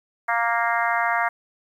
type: harmonic tone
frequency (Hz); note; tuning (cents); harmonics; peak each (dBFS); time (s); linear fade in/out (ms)
233.1; A#3; 0; 3 / 4 / 5 / 6 / 7 / 8 / 9; -25 / -26 / -27 / -28 / -28 / -29 / -30; 0.28-1.29; 10
effects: 9-bit